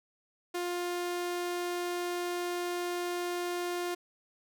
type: tone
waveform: sawtooth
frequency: 352.5 Hz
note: F4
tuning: 16 cents sharp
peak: -28 dBFS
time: 0.54-3.95 s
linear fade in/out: 10 ms
effects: none